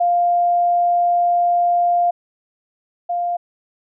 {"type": "tone pair in turn", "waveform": "sine", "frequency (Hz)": [700, 700], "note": ["F5", "F5"], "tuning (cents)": [4, 4], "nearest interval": "unison", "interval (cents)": 0, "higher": "neither", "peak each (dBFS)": [-13, -18], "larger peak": "first", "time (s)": [[0, 2.11], [3.09, 3.37]], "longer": "first", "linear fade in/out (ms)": 10, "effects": []}